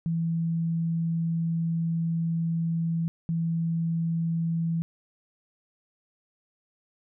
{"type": "tone pair in turn", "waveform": "sine", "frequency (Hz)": [165.6, 165.6], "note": ["E3", "E3"], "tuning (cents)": [8, 8], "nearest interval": "unison", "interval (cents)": 0, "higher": "neither", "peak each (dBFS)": [-24, -24], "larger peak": "neither", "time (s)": [[0.06, 3.08], [3.29, 4.82]], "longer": "first", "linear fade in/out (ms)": 0, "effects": []}